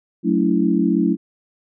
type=chord; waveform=sine; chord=F# minor seventh; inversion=none; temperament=equal with one note detuned; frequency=185 / 220 / 283.7 / 329.6 Hz; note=F#3 / A3 / C#4 / E4; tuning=0 / 0 / +40 / 0 cents; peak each=-20 dBFS; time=0.23-1.17 s; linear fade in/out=50 ms; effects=none